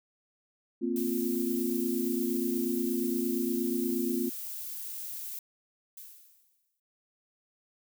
sine chord, Bb suspended second, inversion none, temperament equal, 233.1 / 261.6 / 349.2 Hz, Bb3 / C4 / F4, 0 / 0 / 0 cents, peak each -32 dBFS, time 0.81-4.3 s, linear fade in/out 20 ms
violet noise, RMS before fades -39 dBFS, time 0.96-5.39 s, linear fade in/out 2 ms
violet noise with exponential decay, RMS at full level -44 dBFS, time 5.97-6.8 s, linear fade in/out 5 ms, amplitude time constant 180 ms
effects none

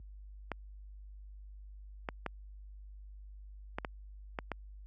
clicks, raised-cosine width 0.5 ms, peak -20 dBFS, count 7, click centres 0.517 / 2.088 / 2.263 / 3.785 / 3.848 / 4.388 / 4.517 s, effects added 50 Hz sine -35 dBFS peak until 4.86 s + high-pass 100 Hz 12 dB/octave

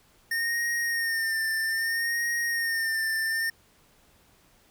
square tone with vibrato, 1828 Hz, A#6, 34 cents flat, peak -26 dBFS, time 0.31-3.5 s, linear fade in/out 5 ms, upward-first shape sine, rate 0.62 Hz, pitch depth 43 cents each way, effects pink hiss -61 dBFS RMS until 4.7 s

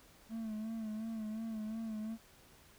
triangle tone with vibrato, 220 Hz, A3, in tune, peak -36 dBFS, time 0.29-2.18 s, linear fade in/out 50 ms, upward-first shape sine, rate 2.8 Hz, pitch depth 51 cents each way, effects pink hiss -62 dBFS RMS until 2.78 s

